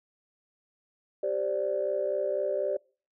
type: chord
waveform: sine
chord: G suspended fourth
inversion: none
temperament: equal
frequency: 392 / 523.3 / 587.3 Hz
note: G4 / C5 / D5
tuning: 0 / 0 / 0 cents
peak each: -32 / -32 / -28 dBFS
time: 1.23-2.77 s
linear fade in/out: 5 ms
effects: noise-tail reverb RT60 0.4 s tail -26 dB re dry + tanh soft clip ceiling -17 dBFS